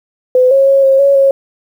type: tone with pitch steps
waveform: sine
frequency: 507 / 544 / 547 / 538 / 557 / 546 Hz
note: B4 / C#5 / C#5 / C5 / C#5 / C#5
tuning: +45 / -33 / -23 / +48 / +8 / -26 cents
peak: -5 dBFS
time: 0.35-1.31 s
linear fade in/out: 2 ms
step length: 160 ms
effects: 7-bit